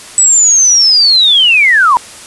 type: linear sweep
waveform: sine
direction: down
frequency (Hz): 7950 to 922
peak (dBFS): -4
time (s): 0.18-1.97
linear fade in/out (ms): 0
effects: white hiss -31 dBFS RMS until 2.26 s + resampled to 24000 Hz